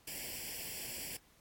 white noise with comb filter, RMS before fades -43 dBFS, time 0.07-1.17 s, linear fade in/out 5 ms, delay 0.39 ms, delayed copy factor +0.9, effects pink hiss -66 dBFS RMS until 1.4 s + AAC 64 kbps

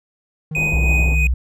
triangle tone with vibrato, 154.3 Hz, D#3, 14 cents flat, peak -22 dBFS, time 0.51-1.27 s, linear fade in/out 5 ms, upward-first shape sine, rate 11 Hz, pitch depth 21 cents each way
triangle tone with tremolo, 2497 Hz, D#7, 6 cents sharp, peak -15 dBFS, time 0.55-1.27 s, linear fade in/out 2 ms, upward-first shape sine, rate 3.1 Hz, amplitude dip 45%
pink low-pass noise, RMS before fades -28 dBFS, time 0.56-1.15 s, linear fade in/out 5 ms, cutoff 930 Hz, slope 48 dB/octave
sine tone, 62.5 Hz, B1, 21 cents sharp, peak -14 dBFS, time 0.73-1.34 s, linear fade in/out 5 ms
effects none

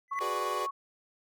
triangle tone with exponential growth, 2008 Hz, B6, 28 cents sharp, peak -29 dBFS, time 0.08-0.19 s, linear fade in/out 0 ms, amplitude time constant 23 ms
sine tone with tremolo, 1108.7 Hz, C#6, in tune, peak -30 dBFS, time 0.11-0.71 s, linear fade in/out 10 ms, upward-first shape square, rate 20 Hz, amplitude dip 30%
30% pulse chord, G# half-diminished seventh, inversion third, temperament equal, 370 / 415.3 / 493.9 / 587.3 Hz, F#4 / G#4 / B4 / D5, 0 / 0 / 0 / 0 cents, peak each -36 dBFS, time 0.2-0.67 s, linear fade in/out 20 ms
effects none

